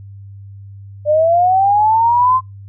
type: linear sweep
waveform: sine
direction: up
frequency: 587.3 to 1046.5 Hz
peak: -9 dBFS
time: 1.05-2.41 s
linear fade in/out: 50 ms
effects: noise-tail reverb RT60 0.2 s tail -25 dB re dry + added 99 Hz sine -32 dBFS peak until 2.68 s